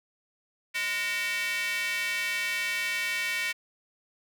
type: tone with high-pass filter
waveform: square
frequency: 205.9 Hz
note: G#3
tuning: 15 cents flat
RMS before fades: -30 dBFS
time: 0.74-3.53 s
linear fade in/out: 20 ms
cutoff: 2100 Hz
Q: 4
effects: none